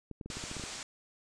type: clicks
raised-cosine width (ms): 3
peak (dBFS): -29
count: 10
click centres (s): 0.113 / 0.212 / 0.26 / 0.302 / 0.37 / 0.439 / 0.514 / 0.567 / 0.597 / 0.638
type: low-pass noise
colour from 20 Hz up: white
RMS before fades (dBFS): -43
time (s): 0.3-0.83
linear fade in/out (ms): 2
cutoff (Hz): 8300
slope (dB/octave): 48
effects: none